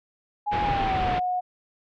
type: tone with pitch glide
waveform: sine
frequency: 830.6 to 727.3 Hz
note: G#5 to F#5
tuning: 0 to -30 cents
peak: -23 dBFS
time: 0.46-1.41 s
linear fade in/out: 20 ms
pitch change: -230 cents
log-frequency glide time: 0.62-1.1 s
type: low-pass noise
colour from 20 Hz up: pink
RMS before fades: -29 dBFS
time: 0.51-1.2 s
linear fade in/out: 20 ms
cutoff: 3200 Hz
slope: 24 dB/octave
effects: none